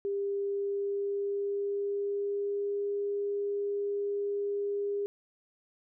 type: tone with pitch glide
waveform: sine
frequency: 399.8 to 405.1 Hz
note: G4 to G#4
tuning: +34 to -43 cents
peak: -29 dBFS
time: 0.05-5.06 s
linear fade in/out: 0 ms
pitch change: +23 cents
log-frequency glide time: 0.36-2.89 s
effects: none